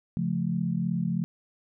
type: chord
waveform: sine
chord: Db augmented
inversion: none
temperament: equal with one note detuned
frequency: 138.59 / 174.61 / 217.5 Hz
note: Db3 / F3 / A3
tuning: 0 / 0 / -20 cents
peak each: -32 / -27 / -31 dBFS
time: 0.17-1.24 s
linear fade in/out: 0 ms
effects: none